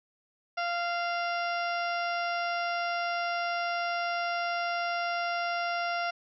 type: harmonic tone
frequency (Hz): 693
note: F5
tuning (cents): -14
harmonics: 1 / 2 / 3 / 4 / 5 / 6 / 7 / 8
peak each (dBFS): -31 / -33 / -39 / -40 / -48 / -51 / -45 / -45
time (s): 0.57-6.11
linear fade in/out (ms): 10
effects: none